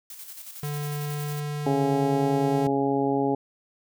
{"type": "noise with tremolo", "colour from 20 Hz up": "blue", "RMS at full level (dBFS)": -40, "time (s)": [0.1, 1.4], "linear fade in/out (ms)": 2, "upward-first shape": "square", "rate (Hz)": 11, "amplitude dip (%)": 45}
{"type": "tone with pitch glide", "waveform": "square", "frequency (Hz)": [146.83, 147.77], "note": ["D3", "D3"], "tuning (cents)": [0, 11], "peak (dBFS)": -29, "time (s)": [0.63, 2.67], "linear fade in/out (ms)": 2, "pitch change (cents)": 11, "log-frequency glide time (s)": [0.84, 1.97]}
{"type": "harmonic tone", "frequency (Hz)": 138.2, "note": "C#3", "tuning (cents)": -5, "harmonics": [1, 2, 3, 4, 5, 6], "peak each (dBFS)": [-33, -25, -26, -33, -33, -29], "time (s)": [1.66, 3.35], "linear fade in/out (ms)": 5}
{"effects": []}